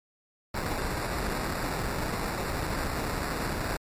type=noise with sample-and-hold; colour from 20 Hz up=pink; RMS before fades=-31 dBFS; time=0.54-3.77 s; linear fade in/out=5 ms; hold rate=3150 Hz; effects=MP3 64 kbps